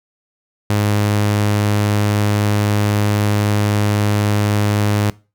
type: tone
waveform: sawtooth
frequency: 103.83 Hz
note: G#2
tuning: in tune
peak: -10 dBFS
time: 0.7-5.1 s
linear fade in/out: 0 ms
effects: noise-tail reverb RT60 0.3 s tail -21 dB re dry